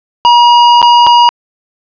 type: tone with dropouts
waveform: square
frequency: 956 Hz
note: A#5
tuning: 43 cents sharp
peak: -3 dBFS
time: 0.25-1.29 s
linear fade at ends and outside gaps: 0 ms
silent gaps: 0.817-0.827 / 1.066-1.07 s
effects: resampled to 11025 Hz + 7-bit